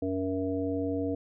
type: harmonic tone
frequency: 94.1 Hz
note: F#2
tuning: 30 cents sharp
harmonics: 1 / 3 / 5 / 7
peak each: -37 / -30 / -33 / -38 dBFS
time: 0.02-1.15 s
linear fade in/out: 5 ms
effects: none